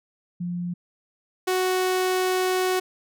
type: tone pair in turn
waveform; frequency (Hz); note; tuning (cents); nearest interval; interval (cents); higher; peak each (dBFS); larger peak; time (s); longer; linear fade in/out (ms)
sine / sawtooth; 175.7 / 370.2; F3 / F#4; +11 / +1; octave + minor second; 1290; second; -26 / -17; second; 0.4-0.74 / 1.47-2.8; second; 10
effects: none